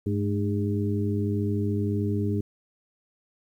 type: harmonic tone with a mistuned harmonic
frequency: 101.6 Hz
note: G#2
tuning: 38 cents flat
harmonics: 1 / 2 / 3 / 4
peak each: -26 / -29 / -31 / -32 dBFS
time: 0.06-2.41 s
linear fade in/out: 5 ms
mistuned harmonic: 2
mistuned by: +68 cents
effects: 10-bit